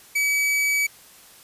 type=tone; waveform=45% pulse; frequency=2283 Hz; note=D7; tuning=50 cents flat; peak=-19 dBFS; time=0.15-0.87 s; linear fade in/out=10 ms; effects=white hiss -49 dBFS RMS until 1.43 s + resampled to 32000 Hz